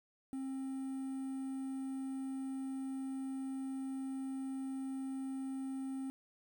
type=tone with quantisation; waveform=triangle; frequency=266.5 Hz; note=C4; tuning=32 cents sharp; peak=-36 dBFS; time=0.33-6.1 s; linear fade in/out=0 ms; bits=10; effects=none